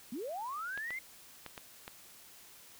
sine linear sweep, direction up, 209.5 to 2139 Hz, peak -37 dBFS, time 0.12-0.99 s, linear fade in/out 5 ms
clicks, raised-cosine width 0.3 ms, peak -27 dBFS, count 5, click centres 0.776 / 0.906 / 1.463 / 1.578 / 1.879 s
effects white hiss -56 dBFS RMS until 2.79 s

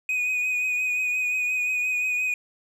triangle tone with vibrato, 2489 Hz, D#7, in tune, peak -21 dBFS, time 0.09-2.34 s, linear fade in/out 2 ms, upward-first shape triangle, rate 5.7 Hz, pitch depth 30 cents each way, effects none

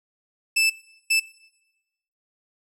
sawtooth tone bursts at uneven times, 2637 Hz, E7, in tune, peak -14 dBFS, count 2, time 0.56-0.7 / 1.1-1.2 s, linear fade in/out 10 ms, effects noise-tail reverb RT60 1.0 s tail -21 dB re dry + low-pass 12000 Hz 12 dB/octave

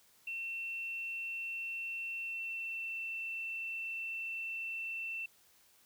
sine tone with pitch glide, 2700 to 2683 Hz, E7 to E7, +41 to +30 cents, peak -37 dBFS, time 0.27-5.26 s, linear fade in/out 5 ms, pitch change -11 cents, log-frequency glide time 2.23-3.03 s, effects white hiss -66 dBFS RMS until 5.85 s

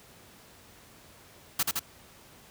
white noise with echo, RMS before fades -26 dBFS, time 1.59-1.63 s, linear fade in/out 5 ms, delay 82 ms, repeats 2, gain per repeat -2 dB, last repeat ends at 1.794 s, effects pink hiss -54 dBFS RMS until 2.5 s + high-pass 60 Hz 12 dB/octave

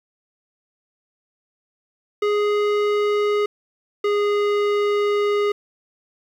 square tone pair in turn, 415.3 / 412 Hz, G#4 / G#4, 0 / -14 cents, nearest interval unison, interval 14 cents, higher first, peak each -18 dBFS, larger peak neither, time 2.22-3.46 / 4.04-5.52 s, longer second, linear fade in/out 5 ms, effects low-pass 3000 Hz 12 dB/octave + 8-bit

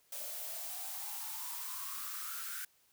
blue noise with high-pass filter sweep, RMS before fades -42 dBFS, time 0.12-2.65 s, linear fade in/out 5 ms, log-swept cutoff 560 to 1500 Hz, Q 9.3, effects white hiss -70 dBFS RMS until 2.92 s

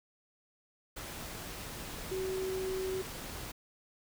sine tone in noise, 377.2 Hz, F#4, 33 cents sharp, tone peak -33 dBFS, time 2.11-3.02 s, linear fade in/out 10 ms, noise pink, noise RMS -43 dBFS, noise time 0.96-3.52 s, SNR +7 dB, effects none

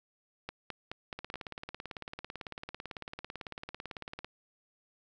two click trains, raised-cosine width 0.3 ms, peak -22 / -24 dBFS, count 5 / 56, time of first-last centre 0.49-1.341 / 1.19-4.246 s, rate 4.7 / 18 Hz, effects none

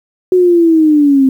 sine linear sweep, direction down, 370.2 to 261.6 Hz, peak -5 dBFS, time 0.32-1.29 s, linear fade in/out 2 ms, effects 7-bit

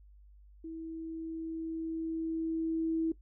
sine tone with level ramp, 324.7 Hz, E4, 26 cents flat, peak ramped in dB -39 to -27 dBFS, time 0.64-3.12 s, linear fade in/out 5 ms, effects noise-tail reverb RT60 0.1 s tail -17 dB re dry + added 50 Hz sine -54 dBFS peak until 3.21 s

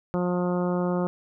harmonic tone, 178.3 Hz, F3, 36 cents sharp, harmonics 1 / 2 / 3 / 4 / 5 / 6 / 7 / 8, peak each -25 / -29 / -30 / -37 / -37 / -40 / -38 / -46 dBFS, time 0.14-1.07 s, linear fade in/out 0 ms, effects none

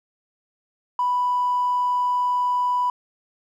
triangle tone with tanh clipping, 987.8 Hz, B5, in tune, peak -18 dBFS, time 0.99-2.9 s, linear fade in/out 2 ms, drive 1 dB, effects none

